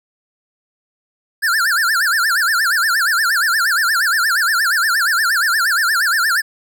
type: tone with vibrato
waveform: square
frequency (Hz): 1568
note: G6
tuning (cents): 0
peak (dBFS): -14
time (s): 1.42-6.42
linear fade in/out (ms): 20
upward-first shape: sine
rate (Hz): 8.5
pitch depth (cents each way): 250
effects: none